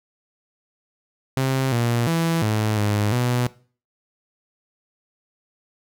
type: tone with pitch steps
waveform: sawtooth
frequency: 132.8 / 118.4 / 165.6 / 108 / 104.1 / 123 Hz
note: C3 / A#2 / E3 / A2 / G#2 / B2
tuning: +26 / +27 / +8 / -32 / +5 / -7 cents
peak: -15 dBFS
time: 1.37-3.47 s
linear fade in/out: 0 ms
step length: 350 ms
effects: noise-tail reverb RT60 0.4 s tail -19 dB re dry